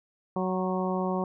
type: harmonic tone with a mistuned harmonic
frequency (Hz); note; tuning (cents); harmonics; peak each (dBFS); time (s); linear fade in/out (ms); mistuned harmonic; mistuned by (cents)
185.8; F#3; +7; 1 / 2 / 3 / 4 / 5 / 6; -29 / -32 / -34 / -35 / -36 / -37; 0.36-1.24; 2; 6; -29
effects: none